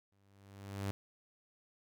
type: tone with exponential growth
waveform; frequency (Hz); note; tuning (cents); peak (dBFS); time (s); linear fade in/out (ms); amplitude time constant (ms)
sawtooth; 99; G2; +18; -30; 0.12-0.91; 0; 170
effects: none